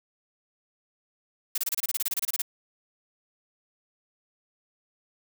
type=noise bursts; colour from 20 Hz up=blue; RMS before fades=-27 dBFS; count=16; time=1.55-2.419 s; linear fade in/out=5 ms; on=29 ms; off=27 ms; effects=none